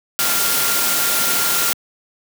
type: tone in noise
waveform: sine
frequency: 1395 Hz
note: F6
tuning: 2 cents flat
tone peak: -26 dBFS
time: 0.19-1.73 s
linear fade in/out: 0 ms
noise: white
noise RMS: -18 dBFS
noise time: 0.19-1.73 s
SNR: -11 dB
effects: high-pass 150 Hz 12 dB/octave